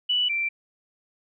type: tone pair in turn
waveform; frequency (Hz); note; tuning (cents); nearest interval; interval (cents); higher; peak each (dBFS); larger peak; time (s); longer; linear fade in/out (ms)
sine; 2960 / 2349; F#7 / D7; 0 / 0; major third; 400; first; -20 / -23; first; 0.09-0.29 / 0.29-0.49; neither; 10
effects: none